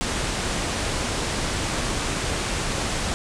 pink low-pass noise, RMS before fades -26 dBFS, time 0.01-3.14 s, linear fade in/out 0 ms, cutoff 9500 Hz, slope 48 dB/octave, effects none

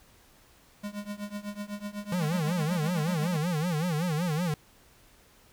square tone with tremolo, 205.5 Hz, G#3, 18 cents flat, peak -32 dBFS, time 0.83-3.37 s, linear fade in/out 10 ms, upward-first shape triangle, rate 8 Hz, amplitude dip 95%
square tone with vibrato, 164.81 Hz, E3, in tune, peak -27 dBFS, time 2.12-4.54 s, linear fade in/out 2 ms, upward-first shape sine, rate 5.3 Hz, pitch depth 180 cents each way
effects pink hiss -59 dBFS RMS until 5.52 s

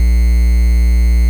triangle tone with quantisation, 58.8 Hz, A#1, 16 cents sharp, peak -5 dBFS, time 0-1.29 s, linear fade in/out 0 ms, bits 5, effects none

